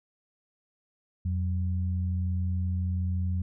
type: tone pair together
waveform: sine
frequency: 87.22 / 186 Hz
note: F2 / F#3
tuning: -2 / +9 cents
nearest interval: octave + minor second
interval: 1311 cents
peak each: -26 / -35 dBFS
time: 1.25-3.42 s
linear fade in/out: 5 ms
effects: none